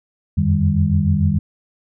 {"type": "tone cluster", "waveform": "sine", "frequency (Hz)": [85.7, 92.5, 153.2, 198.3], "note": ["F2", "F#2", "D#3", "G3"], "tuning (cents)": [-32, 0, -27, 20], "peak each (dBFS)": -19, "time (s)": [0.37, 1.39], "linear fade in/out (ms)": 10, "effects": []}